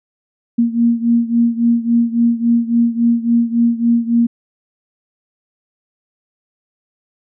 sine beating tone pair, 233.1 / 236.7 Hz, A#3 / A#3, 0 / +27 cents, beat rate 3.6 Hz, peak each -13 / -16 dBFS, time 0.58-4.27 s, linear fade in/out 10 ms, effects none

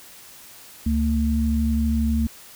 sine tone pair together, 71.15 / 225.9 Hz, C#2 / A3, +46 / +46 cents, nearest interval octave + minor sixth, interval 2000 cents, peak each -21 dBFS, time 0.86-2.27 s, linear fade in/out 5 ms, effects white hiss -45 dBFS RMS until 2.55 s

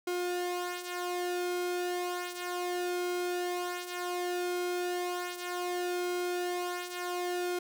sawtooth tone with flanger, 356.2 Hz, F4, 34 cents sharp, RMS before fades -34 dBFS, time 0.07-7.59 s, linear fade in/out 5 ms, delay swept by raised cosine 1.7 to 3.9 ms, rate 0.33 Hz, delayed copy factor -0.6, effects none

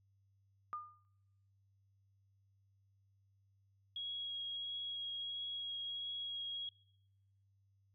sine tone with exponential decay, 1212 Hz, D#6, 46 cents flat, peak -37 dBFS, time 0.73-1.05 s, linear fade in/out 0 ms, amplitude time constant 69 ms
sine tone with vibrato, 3304 Hz, G#7, 10 cents flat, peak -40 dBFS, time 3.96-6.69 s, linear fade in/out 2 ms, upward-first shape triangle, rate 1.5 Hz, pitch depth 11 cents each way
effects noise-tail reverb RT60 1.0 s tail -26 dB re dry + added 98 Hz sine -70 dBFS peak until 7.94 s

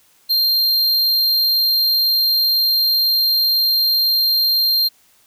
square tone, 4186 Hz, C8, in tune, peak -14 dBFS, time 0.29-4.89 s, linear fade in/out 20 ms, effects white hiss -55 dBFS RMS until 5.26 s

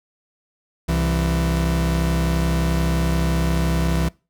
40% pulse tone pair together, 65.68 / 165.5 Hz, C2 / E3, +7 / +7 cents, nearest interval octave + major third, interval 1600 cents, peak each -20 dBFS, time 0.88-4.09 s, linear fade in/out 10 ms, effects noise-tail reverb RT60 0.3 s tail -23 dB re dry

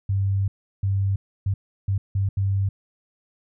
sine tone bursts at uneven times, 98 Hz, G2, in tune, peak -19 dBFS, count 6, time 0.09-0.48 / 0.83-1.16 / 1.46-1.54 / 1.88-1.98 / 2.15-2.29 / 2.37-2.69 s, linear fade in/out 5 ms, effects none

